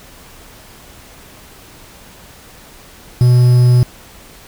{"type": "tone with quantisation", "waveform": "triangle", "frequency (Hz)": 123.47, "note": "B2", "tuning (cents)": 0, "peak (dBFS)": -4, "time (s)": [3.21, 3.83], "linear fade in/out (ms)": 0, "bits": 5, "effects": ["pink hiss -40 dBFS RMS until 4.47 s"]}